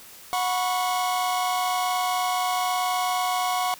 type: chord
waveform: 45% pulse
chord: F# suspended fourth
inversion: none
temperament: equal with one note detuned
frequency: 731.1 / 987.8 / 1108.7 Hz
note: F#5 / B5 / C#6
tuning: -21 / 0 / 0 cents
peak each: -25 / -31 / -28 dBFS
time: 0.33-3.74 s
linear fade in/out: 0 ms
effects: white hiss -46 dBFS RMS until 3.79 s